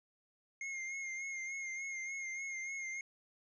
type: tone with vibrato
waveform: square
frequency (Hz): 2135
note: C7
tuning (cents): +34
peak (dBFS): -40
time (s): 0.61-3.01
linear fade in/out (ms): 2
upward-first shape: sine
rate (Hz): 3.4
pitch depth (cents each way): 36
effects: resampled to 16000 Hz